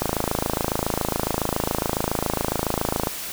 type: click train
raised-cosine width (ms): 1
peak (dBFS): -7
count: 84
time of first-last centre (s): 0.02-3.071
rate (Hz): 27.2
effects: white hiss -32 dBFS RMS until 3.32 s